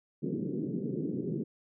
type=band-pass noise; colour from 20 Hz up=pink; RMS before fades=-34 dBFS; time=0.22-1.44 s; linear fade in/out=10 ms; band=140 to 420 Hz; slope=48 dB/octave; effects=none